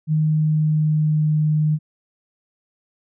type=tone with pitch glide; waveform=sine; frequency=155 to 153.13 Hz; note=D#3 to D#3; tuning=-6 to -27 cents; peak=-15 dBFS; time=0.07-1.79 s; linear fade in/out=50 ms; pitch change=-21 cents; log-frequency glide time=0.19-1.26 s; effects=none